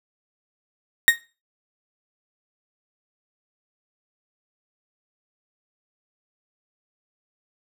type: tone with exponential decay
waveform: 35% pulse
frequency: 1860 Hz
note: A#6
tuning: 4 cents flat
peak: -5 dBFS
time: 1.08-1.18 s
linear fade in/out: 0 ms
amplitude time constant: 20 ms
effects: noise-tail reverb RT60 0.3 s tail -17 dB re dry